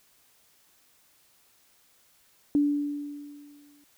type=tone with exponential decay; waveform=sine; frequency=290 Hz; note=D4; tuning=22 cents flat; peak=-18 dBFS; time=2.55-3.84 s; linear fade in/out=1 ms; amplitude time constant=280 ms; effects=white hiss -63 dBFS RMS until 3.97 s